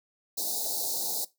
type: band-stop noise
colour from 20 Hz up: white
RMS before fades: -31 dBFS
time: 0.37-1.25 s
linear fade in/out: 10 ms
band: 880 to 3800 Hz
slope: 96 dB/octave
effects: noise-tail reverb RT60 0.2 s tail -18 dB re dry + high-pass 300 Hz 12 dB/octave